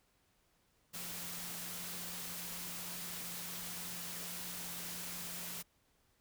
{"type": "tone in noise", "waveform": "sine", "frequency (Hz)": 175.2, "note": "F3", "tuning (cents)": 6, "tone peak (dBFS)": -53, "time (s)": [0.93, 5.63], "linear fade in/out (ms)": 20, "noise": "white", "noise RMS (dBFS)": -44, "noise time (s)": [0.93, 5.63], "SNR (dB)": -12, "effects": ["pink hiss -74 dBFS RMS until 6.2 s"]}